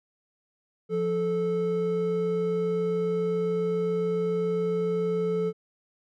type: tone pair together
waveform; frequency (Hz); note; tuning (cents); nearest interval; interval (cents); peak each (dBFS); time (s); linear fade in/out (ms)
triangle; 174.61 / 436.4; F3 / A4; 0 / -14; octave + major third; 1586; -28 / -23; 0.89-5.53; 50
effects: none